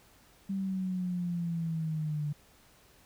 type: linear sweep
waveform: sine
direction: down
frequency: 196 to 146.4 Hz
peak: -30 dBFS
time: 0.49-2.33 s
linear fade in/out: 10 ms
effects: pink hiss -61 dBFS RMS until 3.05 s